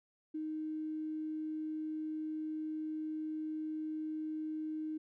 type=tone with tanh clipping; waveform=triangle; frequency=311.1 Hz; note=D#4; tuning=in tune; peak=-36 dBFS; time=0.34-4.98 s; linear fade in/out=10 ms; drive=3 dB; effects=none